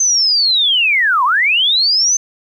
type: linear two-way sweep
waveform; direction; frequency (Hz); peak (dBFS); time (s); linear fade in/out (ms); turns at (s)
sine; down then up; 6272 to 952 to 6272; -10; 0-2.17; 5; 1.24
effects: 8-bit